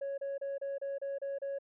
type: tone bursts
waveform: sine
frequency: 554.4 Hz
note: C#5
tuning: in tune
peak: -32 dBFS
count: 8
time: 0.01-1.587 s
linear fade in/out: 10 ms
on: 170 ms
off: 31 ms
effects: tanh soft clip ceiling -33 dBFS